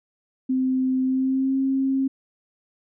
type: tone with pitch glide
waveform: sine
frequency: 259.5 to 267.9 Hz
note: C4 to C4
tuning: -14 to +41 cents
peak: -19 dBFS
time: 0.49-2.08 s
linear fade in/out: 10 ms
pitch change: +55 cents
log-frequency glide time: 1.03-1.56 s
effects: none

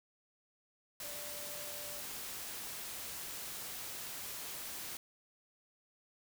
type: tone in noise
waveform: sine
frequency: 587.3 Hz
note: D5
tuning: in tune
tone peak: -51 dBFS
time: 1.03-2.01 s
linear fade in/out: 2 ms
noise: white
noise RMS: -44 dBFS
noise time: 1-4.97 s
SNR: -10 dB
effects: none

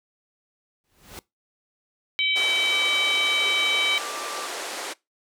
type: noise with exponential growth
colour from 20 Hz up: pink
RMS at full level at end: -36 dBFS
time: 0.84-1.19 s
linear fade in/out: 0 ms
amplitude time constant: 74 ms
type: harmonic tone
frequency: 767 Hz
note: G5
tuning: 38 cents flat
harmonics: 3 / 4 / 5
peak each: -23 / -25 / -28 dBFS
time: 2.19-3.98 s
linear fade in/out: 0 ms
type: band-pass noise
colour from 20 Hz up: pink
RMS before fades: -33 dBFS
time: 2.35-4.94 s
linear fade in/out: 20 ms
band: 380 to 9900 Hz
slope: 24 dB/octave
type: tone with pitch glide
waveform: triangle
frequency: 1185 to 1176.8 Hz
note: D6 to D6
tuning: +15 to +3 cents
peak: -33 dBFS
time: 2.71-4.48 s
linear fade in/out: 20 ms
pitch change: -12 cents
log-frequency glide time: 3.38-4.25 s
effects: noise-tail reverb RT60 0.2 s tail -22 dB re dry

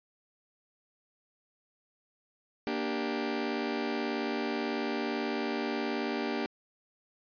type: chord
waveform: sawtooth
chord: G minor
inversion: first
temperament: just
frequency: 235.2 / 294 / 392 Hz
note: Bb3 / D4 / G4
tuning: +16 / +2 / 0 cents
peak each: -31 dBFS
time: 2.67-6.46 s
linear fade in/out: 0 ms
effects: resampled to 11025 Hz

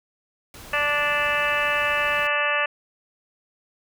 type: noise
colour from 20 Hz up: pink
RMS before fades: -42 dBFS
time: 0.54-2.27 s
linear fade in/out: 2 ms
type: harmonic tone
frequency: 292.7 Hz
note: D4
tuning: 6 cents flat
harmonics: 2 / 3 / 4 / 5 / 6 / 7 / 8 / 9 / 10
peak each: -28 / -33 / -27 / -32 / -25 / -32 / -34 / -26 / -34 dBFS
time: 0.73-2.66 s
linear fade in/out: 5 ms
effects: none

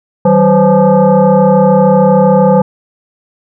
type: tone with frequency modulation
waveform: sine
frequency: 158 Hz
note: D#3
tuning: 27 cents sharp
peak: -4 dBFS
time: 0.25-2.62 s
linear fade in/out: 5 ms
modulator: 349 Hz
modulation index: 1.9
effects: none

